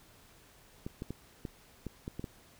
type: clicks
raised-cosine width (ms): 3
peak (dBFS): -25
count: 8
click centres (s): 0.865 / 1.021 / 1.106 / 1.452 / 1.867 / 2.079 / 2.195 / 2.242
effects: pink hiss -60 dBFS RMS until 2.59 s